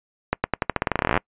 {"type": "accelerating click train", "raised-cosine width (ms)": 0.5, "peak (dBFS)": -4, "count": 21, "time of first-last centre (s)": [0.33, 1.176], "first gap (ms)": 110, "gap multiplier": 0.88, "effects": ["noise-tail reverb RT60 0.1 s tail -26 dB re dry", "resampled to 8000 Hz"]}